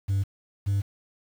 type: tone pair in turn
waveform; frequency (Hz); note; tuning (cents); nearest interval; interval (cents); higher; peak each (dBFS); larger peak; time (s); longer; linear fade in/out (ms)
sine; 98 / 99.54; G2 / G2; 0 / +27; unison; 27; second; -19; neither; 0.08-0.24 / 0.66-0.82; neither; 20
effects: tanh soft clip ceiling -21 dBFS + 8-bit